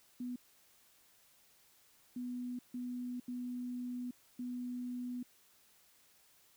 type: tone bursts at uneven times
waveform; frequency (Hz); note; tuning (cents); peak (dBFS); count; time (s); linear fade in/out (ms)
sine; 246.9; B3; 0; -38; 5; 0.2-0.36 / 2.16-2.59 / 2.74-3.2 / 3.28-4.11 / 4.39-5.23; 5
effects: white hiss -67 dBFS RMS until 6.56 s